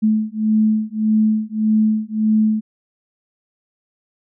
sine beating tone pair, 215.7 / 217.4 Hz, A3 / A3, -34 / -21 cents, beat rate 1.7 Hz, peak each -17 dBFS, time 0.02-2.61 s, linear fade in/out 20 ms, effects none

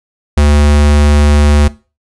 square tone, 73.42 Hz, D2, in tune, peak -6 dBFS, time 0.37-1.68 s, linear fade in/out 5 ms, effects noise-tail reverb RT60 0.3 s tail -18 dB re dry + resampled to 24000 Hz

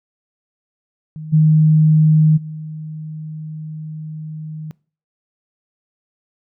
sine tone with level steps, 155.56 Hz, D#3, in tune, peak -27 / -8 / -26 dBFS, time 1.16-4.71 s, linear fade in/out 0 ms, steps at 1.32 / 2.36 s, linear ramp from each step 20 ms, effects noise-tail reverb RT60 0.4 s tail -23 dB re dry

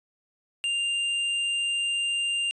sine tone with tanh clipping, 2794 Hz, F7, in tune, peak -26 dBFS, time 0.64-2.51 s, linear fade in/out 0 ms, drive 10 dB, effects resampled to 24000 Hz

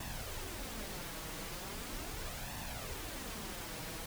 pink noise with flanger, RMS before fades -43 dBFS, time 0-4.06 s, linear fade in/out 5 ms, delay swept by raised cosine 1.1 to 6.3 ms, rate 0.39 Hz, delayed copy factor +0.5, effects none

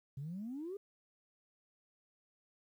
sine exponential sweep, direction up, 130.81 to 415.3 Hz, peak -39 dBFS, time 0.17-0.77 s, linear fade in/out 5 ms, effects tanh soft clip ceiling -36 dBFS + 12-bit

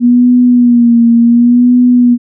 sine tone with vibrato, 240 Hz, B3, 49 cents flat, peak -3 dBFS, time 0-2.18 s, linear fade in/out 50 ms, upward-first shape sine, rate 0.69 Hz, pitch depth 51 cents each way, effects none

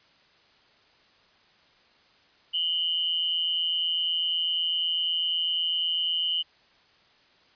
sine tone pair together, 2900 / 3068 Hz, F#7 / G7, -35 / -38 cents, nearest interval minor second, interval 97 cents, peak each -27 dBFS, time 2.53-6.43 s, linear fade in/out 20 ms, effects white hiss -60 dBFS RMS until 7.55 s + resampled to 11025 Hz

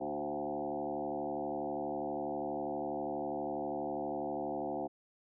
sine tone with frequency modulation, 523.3 Hz, C5, in tune, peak -34 dBFS, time 0-4.88 s, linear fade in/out 20 ms, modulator 72.3 Hz, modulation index 3.9, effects none

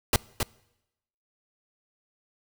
pink noise with echo, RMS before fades -20 dBFS, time 0.13-0.16 s, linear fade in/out 2 ms, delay 270 ms, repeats 1, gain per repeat -6 dB, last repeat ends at 0.43 s, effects noise-tail reverb RT60 0.9 s tail -24 dB re dry

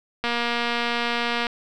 click train, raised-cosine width 0.3 ms, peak -9 dBFS, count 292, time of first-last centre 0.24-1.468 s, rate 237 Hz, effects none

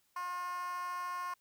10% pulse tone with high-pass filter, 357.3 Hz, F4, 40 cents sharp, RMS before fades -39 dBFS, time 0.16-1.34 s, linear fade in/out 5 ms, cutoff 1000 Hz, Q 9.8, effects white hiss -74 dBFS RMS until 1.4 s

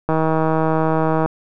click train, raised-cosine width 1 ms, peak -5 dBFS, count 187, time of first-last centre 0.09-1.26 s, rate 159 Hz, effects none

